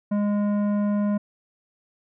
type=tone with tanh clipping; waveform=sine; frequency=205.8 Hz; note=G#3; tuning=16 cents flat; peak=-22 dBFS; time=0.11-1.18 s; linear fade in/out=10 ms; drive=12 dB; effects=none